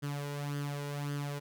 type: tone with flanger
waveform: sawtooth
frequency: 143.9 Hz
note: D3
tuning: 35 cents flat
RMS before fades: -37 dBFS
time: 0.02-1.4 s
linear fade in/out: 20 ms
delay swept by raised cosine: 0.62 to 2.12 ms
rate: 1.8 Hz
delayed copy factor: +0.6
effects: none